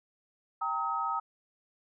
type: tone cluster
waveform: sine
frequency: 787 / 922 / 1272 Hz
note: G5 / A#5 / D#6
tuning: +7 / -19 / +38 cents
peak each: -37 / -34 / -31 dBFS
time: 0.61-1.2 s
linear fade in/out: 10 ms
effects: none